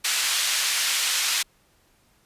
pink band-pass noise, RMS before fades -24 dBFS, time 0.04-1.43 s, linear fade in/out 10 ms, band 2200 to 10000 Hz, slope 12 dB/octave, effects pink hiss -62 dBFS RMS until 2.25 s + resampled to 32000 Hz

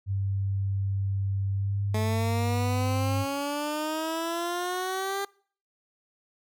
sine tone with pitch glide, 98 to 100.41 Hz, G2 to G2, 0 to +42 cents, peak -25 dBFS, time 0.06-3.26 s, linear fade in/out 50 ms, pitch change +42 cents, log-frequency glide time 1.52-1.83 s
15% pulse exponential sweep, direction up, 215.3 to 400 Hz, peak -22 dBFS, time 1.94-5.25 s, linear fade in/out 5 ms
effects noise-tail reverb RT60 0.5 s tail -25 dB re dry

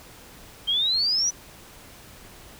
sine exponential sweep, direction up, 3136 to 6000 Hz, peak -20 dBFS, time 0.67-1.31 s, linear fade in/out 20 ms, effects pink hiss -47 dBFS RMS until 2.59 s

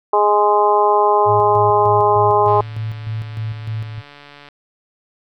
harmonic tone, 207.7 Hz, G#3, in tune, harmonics 2 / 3 / 4 / 5 / 6, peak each -16 / -20 / -15 / -16 / -28 dBFS, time 0.13-2.61 s, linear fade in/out 5 ms
sine tone with tremolo, 110 Hz, A2, in tune, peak -20 dBFS, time 1.25-4.02 s, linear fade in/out 50 ms, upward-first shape square, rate 3.3 Hz, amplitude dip 55%
click train, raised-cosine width 0.3 ms, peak -24 dBFS, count 290, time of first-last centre 2.48-4.487 s, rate 144 Hz
effects none

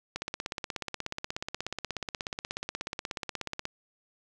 click train, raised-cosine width 0.2 ms, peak -16 dBFS, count 59, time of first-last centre 0.16-3.654 s, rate 16.6 Hz, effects none

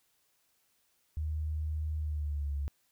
sine tone with pitch glide, 77.2 to 70.79 Hz, D#2 to C#2, -13 to +37 cents, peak -31 dBFS, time 1.17-2.68 s, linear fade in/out 0 ms, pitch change -150 cents, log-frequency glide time 1.97-2.54 s, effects white hiss -73 dBFS RMS until 2.91 s

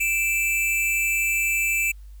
square tone pair together, 2349 / 2637 Hz, D7 / E7, 0 / 0 cents, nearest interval major second, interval 200 cents, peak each -24 dBFS, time 0-1.92 s, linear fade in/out 10 ms, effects added 50 Hz sine -39 dBFS peak until 2.2 s + white hiss -63 dBFS RMS until 2.2 s

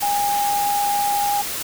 sine tone in noise, 815 Hz, G#5, 33 cents flat, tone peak -18 dBFS, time 0.02-1.42 s, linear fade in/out 10 ms, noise white, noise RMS -27 dBFS, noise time 0-1.63 s, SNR +6 dB, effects none

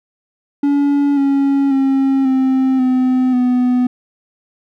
triangle tone with pitch steps, 284.5 / 277 / 269.8 / 262.7 / 255.8 / 249.1 Hz, C#4 / C#4 / C#4 / C4 / C4 / B3, +45 / -1 / -47 / +7 / -39 / +15 cents, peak -9 dBFS, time 0.63-3.87 s, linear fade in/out 5 ms, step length 540 ms, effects none

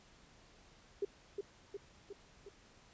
sine tone with echo, 401.6 Hz, G4, 42 cents sharp, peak -32 dBFS, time 1.02-1.05 s, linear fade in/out 5 ms, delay 360 ms, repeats 4, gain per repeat -4 dB, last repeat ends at 2.49 s, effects pink hiss -63 dBFS RMS until 2.93 s + resampled to 16000 Hz

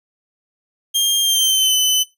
sawtooth tone with pitch glide, 3206 to 3026 Hz, G7 to F#7, +38 to +38 cents, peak -10 dBFS, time 0.94-2.04 s, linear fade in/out 20 ms, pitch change -100 cents, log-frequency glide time 1.22-1.75 s, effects noise-tail reverb RT60 0.2 s tail -17 dB re dry

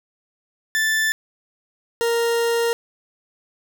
40% pulse tone pair in turn, 1760 / 466.2 Hz, A6 / A#4, 0 / 0 cents, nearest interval octave + major seventh, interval 2300 cents, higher first, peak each -17 / -17 dBFS, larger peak neither, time 0.75-1.12 / 2.01-2.73 s, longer second, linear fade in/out 0 ms, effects none

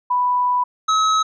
sine / square tone pair in turn, 989 / 1283.9 Hz, B5 / E6, +2 / -46 cents, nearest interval perfect fourth, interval 452 cents, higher second, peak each -15 dBFS, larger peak neither, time 0.1-0.64 / 0.88-1.23 s, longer first, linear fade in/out 10 ms, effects resampled to 16000 Hz

